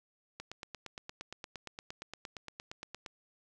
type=click train; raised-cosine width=0.2 ms; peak=-25 dBFS; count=24; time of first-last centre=0.4-3.062 s; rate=8.64 Hz; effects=none